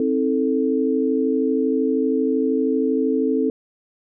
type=chord; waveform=sine; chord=A diminished; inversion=first; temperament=just; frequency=264 / 316.8 / 440 Hz; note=C4 / Eb4 / A4; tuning=+16 / +31 / 0 cents; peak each=-20 / -24 / -21 dBFS; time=0-3.5 s; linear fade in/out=2 ms; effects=none